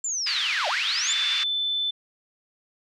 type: linear two-way sweep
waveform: sine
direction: down then up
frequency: 7400 to 554.4 to 7400 Hz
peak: -25 dBFS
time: 0.04-1.13 s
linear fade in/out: 5 ms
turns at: 0.68 s
type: band-pass noise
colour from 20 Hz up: white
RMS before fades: -29 dBFS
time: 0.26-1.44 s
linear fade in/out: 10 ms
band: 1400 to 4200 Hz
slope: 24 dB/octave
type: tone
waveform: sine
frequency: 3520 Hz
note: A7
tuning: in tune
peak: -23 dBFS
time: 1.08-1.91 s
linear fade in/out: 10 ms
effects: none